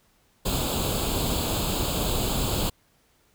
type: noise with comb filter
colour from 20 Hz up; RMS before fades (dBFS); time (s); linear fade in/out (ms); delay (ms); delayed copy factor
pink; -26; 0.45-2.7; 10; 0.26; +0.8
effects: pink hiss -64 dBFS RMS until 3.34 s